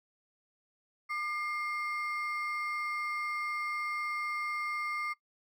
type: ring-modulated tone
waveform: triangle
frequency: 1661.2 Hz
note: G#6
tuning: in tune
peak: -28 dBFS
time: 1.09-5.14 s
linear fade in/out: 20 ms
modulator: 458 Hz
effects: noise-tail reverb RT60 0.1 s tail -19 dB re dry